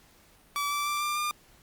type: tone with pitch steps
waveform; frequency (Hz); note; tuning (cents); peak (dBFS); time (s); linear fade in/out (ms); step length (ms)
sawtooth; 1151 / 1163.7 / 1176.5 / 1189.5 / 1202.7; D6 / D6 / D6 / D6 / D6; -35 / -16 / +3 / +22 / +41; -24; 0.56-1.31; 0; 150
effects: pink hiss -59 dBFS RMS until 1.62 s + Opus 48 kbps